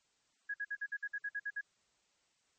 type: tone bursts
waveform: sine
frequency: 1661.2 Hz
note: G#6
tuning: in tune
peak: -35 dBFS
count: 11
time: 0.49-1.612 s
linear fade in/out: 10 ms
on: 52 ms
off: 55 ms
effects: white hiss -75 dBFS RMS until 2.58 s + MP3 32 kbps